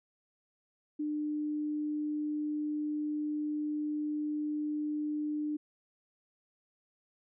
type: tone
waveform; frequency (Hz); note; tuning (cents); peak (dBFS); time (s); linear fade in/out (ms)
sine; 300; D4; +37; -31; 0.99-5.57; 10
effects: none